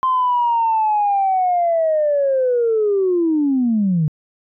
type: linear sweep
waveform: sine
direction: down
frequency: 1046.5 to 146.83 Hz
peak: -13 dBFS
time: 0.03-4.08 s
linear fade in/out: 0 ms
effects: tanh soft clip ceiling -9 dBFS